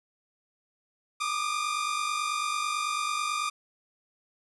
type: tone pair together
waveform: sawtooth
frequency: 1181 / 1230.1 Hz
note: D6 / D#6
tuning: +9 / -20 cents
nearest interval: minor second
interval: 71 cents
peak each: -27 dBFS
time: 1.2-3.5 s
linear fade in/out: 10 ms
effects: resampled to 24000 Hz + 10-bit